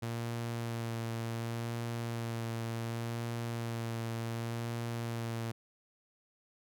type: tone with vibrato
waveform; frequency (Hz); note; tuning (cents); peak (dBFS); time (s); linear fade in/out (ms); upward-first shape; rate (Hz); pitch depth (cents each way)
sawtooth; 116; A#2; -8; -31; 0.02-5.52; 10; sine; 0.68; 19
effects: none